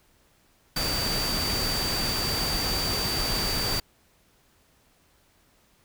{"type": "tone in noise", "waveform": "sine", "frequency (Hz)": 4635, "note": "D8", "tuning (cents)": -24, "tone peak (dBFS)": -28, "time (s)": [0.76, 3.8], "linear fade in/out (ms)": 5, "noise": "pink", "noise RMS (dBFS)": -29, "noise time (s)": [0.76, 3.8], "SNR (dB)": -2, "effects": ["pink hiss -63 dBFS RMS until 5.84 s"]}